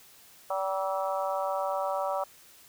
harmonic tone with a mistuned harmonic, 192.3 Hz, G3, 33 cents flat, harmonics 3 / 4 / 5 / 6 / 7, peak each -31 / -33 / -35 / -37 / -38 dBFS, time 0.5-2.24 s, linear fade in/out 5 ms, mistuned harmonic 7, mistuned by -38 cents, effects white hiss -55 dBFS RMS until 2.68 s

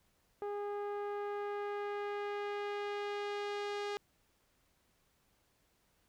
sawtooth tone with low-pass filter sweep, 409.5 Hz, G#4, 24 cents flat, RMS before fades -39 dBFS, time 0.42-3.97 s, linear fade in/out 0 ms, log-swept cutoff 940 to 4800 Hz, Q 0.9, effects pink hiss -74 dBFS RMS until 6.08 s

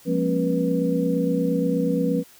sine tone cluster, 176.2 / 204.8 / 233.3 / 271 / 486.5 Hz, F3 / G#3 / A#3 / C#4 / B4, +16 / -24 / +2 / -39 / -26 cents, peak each -24 / -29 / -30 / -24 / -25 dBFS, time 0.05-2.24 s, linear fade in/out 50 ms, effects white hiss -51 dBFS RMS until 2.39 s

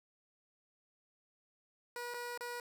15% pulse tone with dropouts, 482.9 Hz, B4, 39 cents flat, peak -34 dBFS, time 1.96-2.6 s, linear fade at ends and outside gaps 1 ms, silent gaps 2.139-2.143 / 2.376-2.408 s, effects none

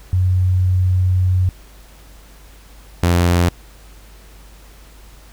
sine / sawtooth tone pair in turn, 91.9 / 87.11 Hz, F#2 / F2, -11 / -4 cents, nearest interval minor second, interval 93 cents, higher first, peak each -12 / -8 dBFS, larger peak second, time 0.13-1.49 / 3.03-3.49 s, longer first, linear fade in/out 0 ms, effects added 50 Hz sine -41 dBFS peak until 5.32 s + pink hiss -47 dBFS RMS until 5.32 s

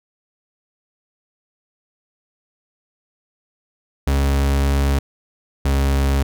40% pulse tone pair in turn, 69.3 / 68.74 Hz, C#2 / C#2, 0 / -14 cents, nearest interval unison, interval 14 cents, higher first, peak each -14 dBFS, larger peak neither, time 4.07-4.99 / 5.65-6.23 s, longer first, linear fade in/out 5 ms, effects none

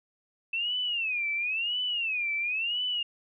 sine tone with vibrato, 2637 Hz, E7, in tune, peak -27 dBFS, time 0.53-3.03 s, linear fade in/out 5 ms, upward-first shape sine, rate 0.97 Hz, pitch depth 220 cents each way, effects none

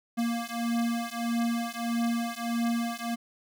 square beating tone pair, 232.9 / 234.5 Hz, A#3 / A#3, -1 / +11 cents, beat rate 1.6 Hz, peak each -31 dBFS, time 0.17-3.16 s, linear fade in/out 20 ms, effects none

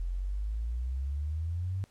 sine exponential sweep, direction up, 42.08 to 98 Hz, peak -30 dBFS, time 0-1.84 s, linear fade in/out 0 ms, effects pink hiss -65 dBFS RMS until 1.9 s + low-pass 11000 Hz 12 dB/octave

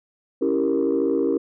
sine chord, C# diminished seventh, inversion none, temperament equal, 277.2 / 329.6 / 392 / 466.2 Hz, C#4 / E4 / G4 / Bb4, 0 / 0 / 0 / 0 cents, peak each -23 dBFS, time 0.41-1.38 s, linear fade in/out 10 ms, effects tanh soft clip ceiling -12 dBFS

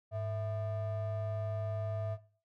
triangle ring-modulated tone, 277.2 Hz, C#4, in tune, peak -28 dBFS, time 0.11-2.18 s, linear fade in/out 50 ms, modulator 381 Hz, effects noise-tail reverb RT60 0.4 s tail -17 dB re dry

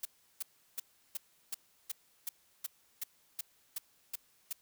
blue noise bursts, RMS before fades -37 dBFS, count 13, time 0.03-4.529 s, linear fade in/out 5 ms, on 23 ms, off 350 ms, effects white hiss -69 dBFS RMS until 4.61 s

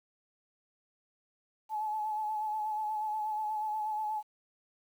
sine tone with vibrato, 857 Hz, A5, 46 cents flat, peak -31 dBFS, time 1.69-4.23 s, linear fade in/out 50 ms, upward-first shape sine, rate 8.3 Hz, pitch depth 32 cents each way, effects 10-bit

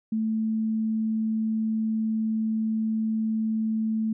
sine tone, 220.2 Hz, A3, 2 cents sharp, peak -23 dBFS, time 0.12-4.13 s, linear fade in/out 5 ms, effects none

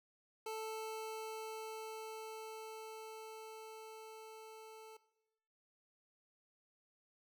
25% pulse tone with level ramp, 440 Hz, A4, in tune, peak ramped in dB -37 to -49 dBFS, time 0.46-4.97 s, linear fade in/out 5 ms, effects noise-tail reverb RT60 0.9 s tail -18 dB re dry

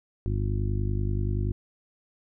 harmonic tone, 50.4 Hz, G1, 49 cents sharp, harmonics 1 / 2 / 3 / 4 / 5 / 6 / 7, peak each -28 / -27 / -38 / -38 / -40 / -43 / -38 dBFS, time 0.26-1.52 s, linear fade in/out 0 ms, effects none

